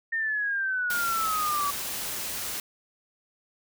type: exponential sweep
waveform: sine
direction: down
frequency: 1833 to 1135 Hz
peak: -25 dBFS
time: 0.12-1.71 s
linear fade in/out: 10 ms
type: noise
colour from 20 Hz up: white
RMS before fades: -33 dBFS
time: 0.9-2.6 s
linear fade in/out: 2 ms
effects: none